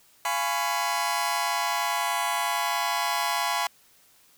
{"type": "chord", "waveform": "sawtooth", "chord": "C# dominant seventh", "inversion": "first", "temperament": "just", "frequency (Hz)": [693, 831.5, 997.9, 1108.7], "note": ["E#5", "G#5", "B5", "C#6"], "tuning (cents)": [-14, 2, 18, 0], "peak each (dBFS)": [-28, -26, -25, -28], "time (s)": [0.25, 3.67], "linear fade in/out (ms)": 2, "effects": ["white hiss -59 dBFS RMS until 4.37 s"]}